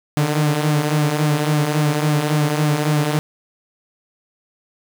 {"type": "tone with flanger", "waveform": "sawtooth", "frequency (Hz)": 150, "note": "D3", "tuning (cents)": 37, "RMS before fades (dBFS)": -18, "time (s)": [0.17, 3.19], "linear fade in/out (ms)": 0, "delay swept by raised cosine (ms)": [2, 7.6], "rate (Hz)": 3.6, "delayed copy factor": -0.55, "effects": []}